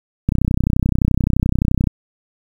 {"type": "click train", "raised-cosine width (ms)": 5, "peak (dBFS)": -3, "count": 51, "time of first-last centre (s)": [0.29, 1.872], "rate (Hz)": 31.6, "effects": ["7-bit"]}